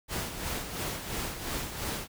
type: noise with tremolo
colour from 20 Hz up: pink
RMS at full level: -33 dBFS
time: 0.08-2.08 s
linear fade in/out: 50 ms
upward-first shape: sine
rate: 2.9 Hz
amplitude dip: 55%
effects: none